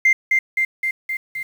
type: tone with echo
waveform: sine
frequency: 2093 Hz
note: C7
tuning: in tune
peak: -9 dBFS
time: 0.05-0.13 s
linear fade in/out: 5 ms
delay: 260 ms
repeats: 5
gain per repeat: -3 dB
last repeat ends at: 1.43 s
effects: tanh soft clip ceiling -8 dBFS + 7-bit